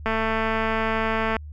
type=click train; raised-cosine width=0.5 ms; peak=-10 dBFS; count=291; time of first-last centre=0.06-1.366 s; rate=222 Hz; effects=added 75 Hz sine -35 dBFS peak until 1.52 s